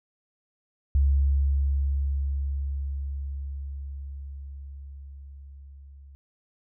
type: tone with level ramp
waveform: sine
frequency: 69.3 Hz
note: C#2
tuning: in tune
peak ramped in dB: -17 to -45 dBFS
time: 0.95-6.15 s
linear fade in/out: 0 ms
effects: none